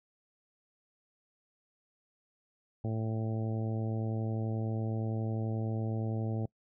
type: harmonic tone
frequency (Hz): 111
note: A2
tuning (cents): +16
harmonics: 1 / 2 / 3 / 4 / 5 / 6 / 7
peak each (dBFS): -32 / -38 / -42 / -44 / -46 / -48 / -49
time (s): 2.84-6.46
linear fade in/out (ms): 5
effects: noise-tail reverb RT60 0.1 s tail -25 dB re dry